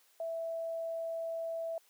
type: tone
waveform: sine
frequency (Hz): 659.3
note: E5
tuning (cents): 0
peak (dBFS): -34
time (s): 0.2-1.78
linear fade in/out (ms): 2
effects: white hiss -67 dBFS RMS until 1.89 s + high-pass 400 Hz 12 dB/octave